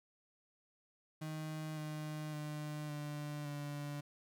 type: tone with pitch steps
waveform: 35% pulse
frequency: 155.8 / 153.12 / 150.49 / 147.91 / 145.37 Hz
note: D#3 / D#3 / D3 / D3 / D3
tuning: +3 / -27 / +43 / +13 / -17 cents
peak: -39 dBFS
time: 1.21-4.01 s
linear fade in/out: 10 ms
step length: 560 ms
effects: none